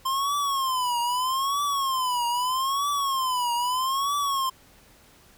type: tone with vibrato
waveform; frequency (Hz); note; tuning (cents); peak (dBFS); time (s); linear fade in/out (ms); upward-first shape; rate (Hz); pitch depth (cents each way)
square; 1046.5; C6; 0; -24; 0.05-4.5; 10; triangle; 0.79; 180
effects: pink hiss -55 dBFS RMS until 5.37 s